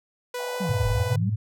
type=tone with pitch glide; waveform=sawtooth; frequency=493.4 to 496.8 Hz; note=B4 to B4; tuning=-2 to +10 cents; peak=-25 dBFS; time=0.34-1.16 s; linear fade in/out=5 ms; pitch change=+12 cents; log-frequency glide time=0.44-0.63 s
type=band-pass noise; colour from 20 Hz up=pink; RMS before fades=-39 dBFS; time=0.38-1.17 s; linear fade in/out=20 ms; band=530 to 920 Hz; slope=48 dB/octave
type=linear two-way sweep; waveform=sine; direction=down then up; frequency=205.6 to 32.35 to 205.6 Hz; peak=-25 dBFS; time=0.6-1.3 s; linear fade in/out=10 ms; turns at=0.89 s
type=tone with tremolo; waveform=sine; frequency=107.4 Hz; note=A2; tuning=41 cents flat; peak=-20 dBFS; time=0.69-1.36 s; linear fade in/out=5 ms; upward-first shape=sine; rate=19 Hz; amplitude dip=55%
effects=none